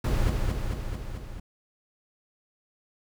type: noise with echo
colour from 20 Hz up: brown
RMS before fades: -24 dBFS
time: 0.04-0.3 s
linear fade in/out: 5 ms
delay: 220 ms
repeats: 5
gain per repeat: -3 dB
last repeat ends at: 1.4 s
effects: none